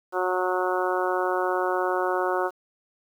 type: harmonic tone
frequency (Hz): 183.1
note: F#3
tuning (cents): -18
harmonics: 2 / 3 / 4 / 5 / 6 / 7 / 8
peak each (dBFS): -27 / -29 / -30 / -31 / -32 / -32 / -33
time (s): 0.12-2.51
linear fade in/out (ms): 50
effects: 9-bit